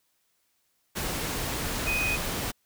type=tone in noise; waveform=sine; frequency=2499 Hz; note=D#7; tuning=7 cents sharp; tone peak=-26 dBFS; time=1.86-2.17 s; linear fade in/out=20 ms; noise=pink; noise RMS=-31 dBFS; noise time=0.95-2.52 s; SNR=+2 dB; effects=white hiss -72 dBFS RMS until 2.65 s